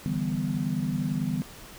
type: chord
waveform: sine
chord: E minor seventh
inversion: third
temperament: equal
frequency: 146.83 / 164.81 / 196 / 246.9 Hz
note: D3 / E3 / G3 / B3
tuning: 0 / 0 / 0 / 0 cents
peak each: -31 dBFS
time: 0.06-1.42 s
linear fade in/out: 0 ms
effects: pink hiss -46 dBFS RMS until 1.78 s